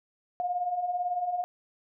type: beating tone pair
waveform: sine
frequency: 698.5 / 716.5 Hz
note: F5 / F5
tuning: 0 / +44 cents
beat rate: 18 Hz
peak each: -35 / -28 dBFS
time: 0.4-1.44 s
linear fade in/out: 0 ms
effects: none